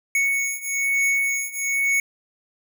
square beating tone pair, 2217 / 2218.1 Hz, C#7 / C#7, 0 / 0 cents, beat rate 1.1 Hz, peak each -25 / -23 dBFS, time 0.15-2 s, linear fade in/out 2 ms, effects none

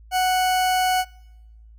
40% pulse tone, 740 Hz, F#5, in tune, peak -17 dBFS, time 0.11-1.05 s, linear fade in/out 50 ms, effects noise-tail reverb RT60 1.0 s tail -25 dB re dry + added 55 Hz sine -44 dBFS peak until 1.78 s

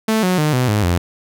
sawtooth tone with pitch steps, 220 / 182.87 / 152.01 / 126.36 / 105.03 / 87.31 Hz, A3 / F#3 / D#3 / B2 / G#2 / F2, 0 / -20 / -40 / +40 / +20 / 0 cents, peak -10 dBFS, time 0.08-0.98 s, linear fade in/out 5 ms, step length 150 ms, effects none

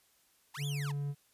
sawtooth linear two-way sweep, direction up then down, 781 to 3561 to 781 Hz, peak -38 dBFS, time 0.54-0.92 s, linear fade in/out 10 ms, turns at 0.66 s
triangle tone, 142.9 Hz, D3, 47 cents flat, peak -31 dBFS, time 0.57-1.15 s, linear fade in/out 50 ms
effects white hiss -69 dBFS RMS until 1.33 s + resampled to 32000 Hz

